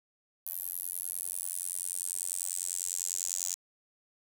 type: tone with high-pass filter sweep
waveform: sawtooth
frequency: 90.1 Hz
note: F#2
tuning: 45 cents flat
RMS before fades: -36 dBFS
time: 0.46-3.55 s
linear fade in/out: 5 ms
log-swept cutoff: 12000 to 6900 Hz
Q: 5
effects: 9-bit